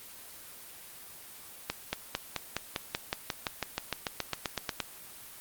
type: accelerating click train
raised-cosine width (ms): 0.2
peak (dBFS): -12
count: 20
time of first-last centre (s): 1.7-4.803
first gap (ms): 230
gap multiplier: 0.96
effects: white hiss -48 dBFS RMS until 5.4 s + Opus 24 kbps